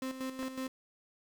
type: tone with tremolo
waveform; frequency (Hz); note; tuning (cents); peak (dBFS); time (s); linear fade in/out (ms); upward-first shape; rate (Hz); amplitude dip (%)
35% pulse; 261.6; C4; 0; -33; 0.02-0.68; 2; square; 5.4; 60
type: clicks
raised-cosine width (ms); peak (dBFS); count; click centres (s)
0.5; -30; 2; 0.428 / 0.431
effects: 10-bit